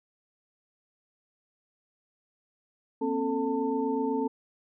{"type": "tone cluster", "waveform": "sine", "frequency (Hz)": [240.1, 268.1, 441.3, 894], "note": ["B3", "C4", "A4", "A5"], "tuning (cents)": [-49, 42, 5, 27], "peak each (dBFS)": [-34, -29, -30, -34], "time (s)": [3.01, 4.28], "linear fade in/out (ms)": 10, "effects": []}